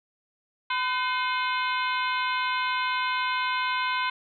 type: harmonic tone with a mistuned harmonic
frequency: 506 Hz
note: B4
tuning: 42 cents sharp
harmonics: 2 / 3 / 4 / 5 / 6 / 7 / 8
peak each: -27 / -31 / -33 / -35 / -37 / -38 / -39 dBFS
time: 0.7-4.1 s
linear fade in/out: 5 ms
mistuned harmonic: 4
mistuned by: +88 cents
effects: none